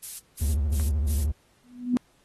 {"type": "noise bursts", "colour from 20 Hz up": "violet", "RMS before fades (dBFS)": -33, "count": 4, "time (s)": [0.02, 1.25], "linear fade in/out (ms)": 20, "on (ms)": 180, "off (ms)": 170}
{"type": "tone with vibrato", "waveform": "triangle", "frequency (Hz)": 73, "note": "D2", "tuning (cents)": -10, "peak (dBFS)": -20, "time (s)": [0.41, 1.32], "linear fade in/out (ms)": 10, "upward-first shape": "sine", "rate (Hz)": 13, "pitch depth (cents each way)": 160}
{"type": "click", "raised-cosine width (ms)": 0.5, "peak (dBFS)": -26, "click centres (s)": 0.798}
{"type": "tone with exponential growth", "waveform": "sine", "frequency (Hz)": 246.1, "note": "B3", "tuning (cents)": -6, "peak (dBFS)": -17, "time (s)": [1.64, 1.97], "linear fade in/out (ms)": 0, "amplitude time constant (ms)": 71}
{"effects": ["pink hiss -64 dBFS RMS until 2.24 s", "AAC 32 kbps"]}